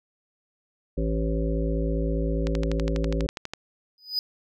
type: harmonic tone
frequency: 55 Hz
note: A1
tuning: in tune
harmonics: 1 / 3 / 5 / 7 / 9 / 10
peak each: -25 / -30 / -32 / -33 / -35 / -35 dBFS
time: 0.97-3.27 s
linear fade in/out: 10 ms
type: click train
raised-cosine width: 0.2 ms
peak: -15 dBFS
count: 14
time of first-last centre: 2.47-3.536 s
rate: 12.2 Hz
type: tone with exponential growth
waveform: triangle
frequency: 4978 Hz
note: D#8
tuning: in tune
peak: -19 dBFS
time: 3.98-4.19 s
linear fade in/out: 1 ms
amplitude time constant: 45 ms
effects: none